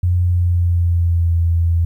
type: tone with pitch glide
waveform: sine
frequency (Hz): 88.9 to 84.25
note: F2 to E2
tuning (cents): +31 to +38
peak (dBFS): -12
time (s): 0.03-1.85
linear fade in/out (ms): 5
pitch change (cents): -93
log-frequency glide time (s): 0.21-1.34
effects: 9-bit